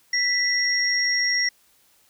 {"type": "tone pair together", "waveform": "sine", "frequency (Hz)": [1975.5, 5583], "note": ["B6", "F8"], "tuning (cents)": [0, -1], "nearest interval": "octave + tritone", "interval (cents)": 1799, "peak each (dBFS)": -22, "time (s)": [0.13, 1.49], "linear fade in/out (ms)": 5, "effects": ["white hiss -60 dBFS RMS until 2.09 s"]}